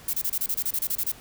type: noise bursts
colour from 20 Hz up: violet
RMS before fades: -26 dBFS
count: 13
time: 0.08-1.118 s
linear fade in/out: 5 ms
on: 54 ms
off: 28 ms
effects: pink hiss -48 dBFS RMS until 1.2 s